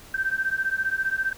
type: beating tone pair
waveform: sine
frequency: 1552 / 1567 Hz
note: G6 / G6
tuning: -18 / -1 cents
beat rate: 15 Hz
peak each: -26 dBFS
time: 0.14-1.33 s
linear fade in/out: 5 ms
effects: pink hiss -47 dBFS RMS until 1.37 s